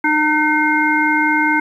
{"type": "harmonic tone", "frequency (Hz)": 304.1, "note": "D#4", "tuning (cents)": -40, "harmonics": [1, 3, 5, 7], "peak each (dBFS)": [-18, -18, -18, -18], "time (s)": [0.04, 1.6], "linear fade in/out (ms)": 5, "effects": ["8-bit"]}